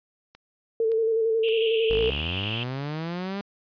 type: click train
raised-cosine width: 0.2 ms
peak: -29 dBFS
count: 4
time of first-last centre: 0.35-2.055 s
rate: 1.76 Hz
type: tone with vibrato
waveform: sine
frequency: 448.4 Hz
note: A4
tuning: 33 cents sharp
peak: -20 dBFS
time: 0.8-2.1 s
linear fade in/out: 2 ms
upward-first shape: square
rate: 11 Hz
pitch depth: 27 cents each way
type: band-pass noise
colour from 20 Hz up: pink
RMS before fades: -32 dBFS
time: 1.43-2.64 s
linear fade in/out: 10 ms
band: 2600 to 3200 Hz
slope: 96 dB/octave
type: linear sweep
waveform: sawtooth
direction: up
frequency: 45.04 to 203.1 Hz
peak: -25 dBFS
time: 1.9-3.41 s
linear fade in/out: 0 ms
effects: resampled to 11025 Hz